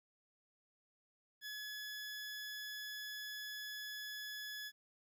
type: tone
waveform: 20% pulse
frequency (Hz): 1700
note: G#6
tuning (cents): +40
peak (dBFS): -39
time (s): 1.41-4.72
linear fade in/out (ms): 50
effects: 13-bit